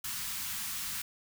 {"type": "band-stop noise", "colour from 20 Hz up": "white", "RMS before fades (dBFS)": -37, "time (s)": [0.04, 1.02], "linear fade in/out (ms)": 5, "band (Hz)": [230, 990], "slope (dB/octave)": 24, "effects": []}